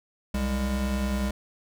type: tone pair together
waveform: square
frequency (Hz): 64.2 / 202.6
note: C2 / G#3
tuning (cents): -32 / -43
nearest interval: octave + minor sixth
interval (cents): 1989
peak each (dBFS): -28 / -29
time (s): 0.34-1.31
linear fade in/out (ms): 5
effects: none